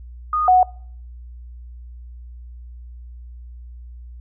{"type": "tone pair in turn", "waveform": "sine", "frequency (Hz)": [1233, 736.5], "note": ["D#6", "F#5"], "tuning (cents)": [-16, -8], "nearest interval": "major sixth", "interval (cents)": 892, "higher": "first", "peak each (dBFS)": [-17, -9], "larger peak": "second", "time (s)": [[0.33, 0.48], [0.48, 0.63]], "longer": "neither", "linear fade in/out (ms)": 2, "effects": ["noise-tail reverb RT60 0.6 s tail -25 dB re dry", "added 60 Hz sine -35 dBFS peak until 4.2 s"]}